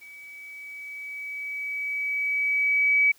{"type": "tone with level ramp", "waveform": "sine", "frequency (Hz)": 2281, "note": "C#7", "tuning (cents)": 49, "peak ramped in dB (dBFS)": [-43, -16], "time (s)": [0.01, 3.12], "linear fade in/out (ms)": 10, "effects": ["white hiss -58 dBFS RMS until 3.18 s"]}